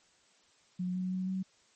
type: tone with pitch steps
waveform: sine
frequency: 181.3 / 184.2 / 185.8 / 188.6 Hz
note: F#3 / F#3 / F#3 / F#3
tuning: -35 / -7 / +7 / +33 cents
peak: -31 dBFS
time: 0.79-1.43 s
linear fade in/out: 10 ms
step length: 160 ms
effects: white hiss -66 dBFS RMS until 1.75 s + MP3 32 kbps